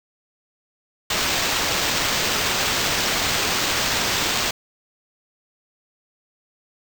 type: noise with sample-and-hold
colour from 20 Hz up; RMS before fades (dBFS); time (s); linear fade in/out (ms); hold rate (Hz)
white; -22; 1.1-4.51; 5; 11025
effects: none